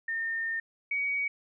sine tone pair in turn, 1819 / 2255 Hz, A#6 / C#7, -43 / +29 cents, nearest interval major third, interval 372 cents, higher second, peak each -29 / -27 dBFS, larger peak second, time 0.08-0.6 / 0.91-1.28 s, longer first, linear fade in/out 5 ms, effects none

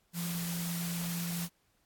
sine tone in noise, 171.3 Hz, F3, 33 cents flat, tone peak -34 dBFS, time 0.13-1.49 s, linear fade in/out 50 ms, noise white, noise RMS -40 dBFS, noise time 0.13-1.49 s, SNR +3 dB, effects pink hiss -73 dBFS RMS until 1.85 s + AAC 64 kbps

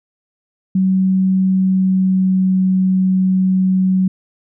sine tone with pitch glide, 188.7 to 187.29 Hz, F#3 to F#3, +34 to +21 cents, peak -11 dBFS, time 0.75-4.08 s, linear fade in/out 5 ms, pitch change -13 cents, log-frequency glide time 1.46-2.62 s, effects none

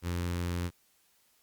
sawtooth tone with notch filter, 87.4 Hz, F2, 2 cents sharp, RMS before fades -33 dBFS, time 0.02-0.71 s, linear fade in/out 50 ms, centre 690 Hz, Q 1.9, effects white hiss -68 dBFS RMS until 1.42 s + Opus 48 kbps

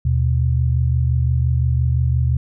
sine tone pair together, 77.9 / 123.7 Hz, D#2 / B2, +3 / +3 cents, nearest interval minor sixth, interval 800 cents, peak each -17 / -17 dBFS, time 0.05-2.37 s, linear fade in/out 5 ms, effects none

